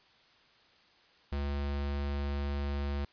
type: tone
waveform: square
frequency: 71 Hz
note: C#2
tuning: 42 cents sharp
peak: -32 dBFS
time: 1.32-3.05 s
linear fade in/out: 5 ms
effects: white hiss -63 dBFS RMS until 3.12 s + resampled to 11025 Hz